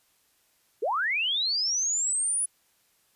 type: linear sweep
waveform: sine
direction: up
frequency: 370 to 10000 Hz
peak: -24 dBFS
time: 0.82-2.46 s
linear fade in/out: 10 ms
effects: white hiss -67 dBFS RMS until 3.15 s + resampled to 32000 Hz